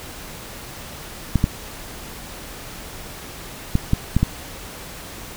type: clicks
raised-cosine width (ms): 5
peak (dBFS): -3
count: 6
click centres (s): 1.357 / 1.441 / 3.754 / 3.934 / 4.166 / 4.23
effects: pink hiss -36 dBFS RMS until 5.36 s